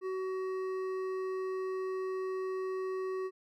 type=tone with hard clipping; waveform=triangle; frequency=376.2 Hz; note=F#4; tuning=29 cents sharp; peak=-35 dBFS; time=0.01-3.31 s; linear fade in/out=50 ms; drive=13 dB; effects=none